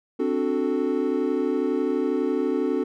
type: chord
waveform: triangle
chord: D dominant seventh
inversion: third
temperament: equal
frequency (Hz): 261.6 / 293.7 / 370 / 440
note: C4 / D4 / F#4 / A4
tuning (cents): 0 / 0 / 0 / 0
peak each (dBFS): -25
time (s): 0.19-2.84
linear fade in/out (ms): 10
effects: none